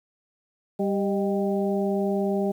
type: harmonic tone with a mistuned harmonic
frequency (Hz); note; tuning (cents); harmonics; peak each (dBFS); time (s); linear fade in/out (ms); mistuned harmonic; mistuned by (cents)
197.1; G3; +10; 1 / 2 / 3 / 4; -25 / -26 / -30 / -34; 0.79-2.52; 10; 3; +67
effects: 9-bit